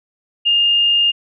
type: tone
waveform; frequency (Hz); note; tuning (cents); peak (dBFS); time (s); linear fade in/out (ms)
sine; 2823; F7; +18; -11; 0.45-1.12; 20
effects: none